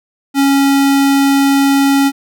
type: tone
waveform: square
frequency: 276.6 Hz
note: C#4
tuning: 4 cents flat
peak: -9 dBFS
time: 0.34-2.12 s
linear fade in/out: 50 ms
effects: none